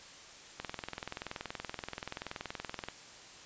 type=click train; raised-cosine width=0.3 ms; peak=-22 dBFS; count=49; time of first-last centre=0.6-2.886 s; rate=21 Hz; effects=white hiss -52 dBFS RMS until 3.45 s + resampled to 16000 Hz